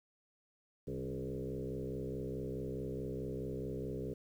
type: tone with frequency modulation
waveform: sine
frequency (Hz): 282.9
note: C#4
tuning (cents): +35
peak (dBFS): -37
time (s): 0.87-4.14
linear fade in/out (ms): 10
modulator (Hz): 64.7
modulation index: 3.2
effects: 11-bit